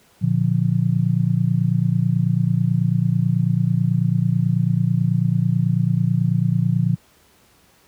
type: chord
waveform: sine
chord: Bb major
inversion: none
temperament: just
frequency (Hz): 116.54 / 145.68 / 174.81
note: Bb2 / D3 / F3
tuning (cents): 0 / -14 / +2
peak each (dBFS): -20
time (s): 0.21-6.96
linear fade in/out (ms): 20
effects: pink hiss -55 dBFS RMS until 7.87 s + high-pass 60 Hz 12 dB/octave